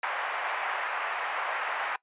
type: band-pass noise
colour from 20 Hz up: pink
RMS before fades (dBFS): -32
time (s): 0.03-1.96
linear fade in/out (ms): 2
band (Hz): 720 to 2300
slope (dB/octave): 24
effects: noise-tail reverb RT60 0.1 s tail -21 dB re dry + resampled to 8000 Hz